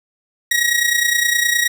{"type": "tone with amplitude modulation", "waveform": "sawtooth", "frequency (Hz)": 1900, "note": "A#6", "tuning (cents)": 33, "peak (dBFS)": -8, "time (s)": [0.51, 1.68], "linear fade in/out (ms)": 5, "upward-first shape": "sine", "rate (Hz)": 29.7, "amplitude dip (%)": 65, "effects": []}